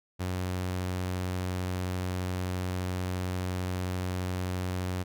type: tone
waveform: sawtooth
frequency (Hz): 91.5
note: F#2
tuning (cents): -19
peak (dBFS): -26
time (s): 0.19-5.04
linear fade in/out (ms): 20
effects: none